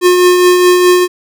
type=tone with tremolo; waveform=square; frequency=359.5 Hz; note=F#4; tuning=50 cents flat; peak=-4 dBFS; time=0.01-1.08 s; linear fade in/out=50 ms; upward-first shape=triangle; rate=4.8 Hz; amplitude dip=40%; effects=none